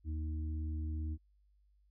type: harmonic tone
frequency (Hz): 77.78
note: D#2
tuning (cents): 0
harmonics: 1 / 3 / 4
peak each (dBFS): -35 / -51 / -48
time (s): 0.04-1.18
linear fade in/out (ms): 50
effects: added 50 Hz sine -66 dBFS peak until 1.9 s